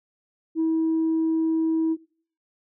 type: tone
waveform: sine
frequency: 322.7 Hz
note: E4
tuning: 37 cents flat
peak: -18 dBFS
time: 0.55-1.97 s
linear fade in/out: 50 ms
effects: noise-tail reverb RT60 0.5 s tail -21 dB re dry + tanh soft clip ceiling -17 dBFS